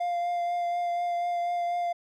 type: tone with vibrato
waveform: triangle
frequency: 698.5 Hz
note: F5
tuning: in tune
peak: -24 dBFS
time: 0-1.93 s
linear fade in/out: 10 ms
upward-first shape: triangle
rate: 4.1 Hz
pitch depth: 16 cents each way
effects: none